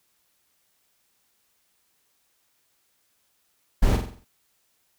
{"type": "noise with echo", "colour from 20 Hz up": "brown", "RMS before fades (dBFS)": -18, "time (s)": [3.82, 3.97], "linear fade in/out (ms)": 10, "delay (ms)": 46, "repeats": 6, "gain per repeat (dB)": -6, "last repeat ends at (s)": 4.246, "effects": ["white hiss -69 dBFS RMS until 4.98 s"]}